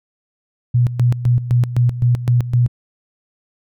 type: tone with tremolo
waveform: sine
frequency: 121.7 Hz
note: B2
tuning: 25 cents flat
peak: -10 dBFS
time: 0.74-2.68 s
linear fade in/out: 10 ms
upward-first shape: square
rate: 3.9 Hz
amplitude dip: 75%
effects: none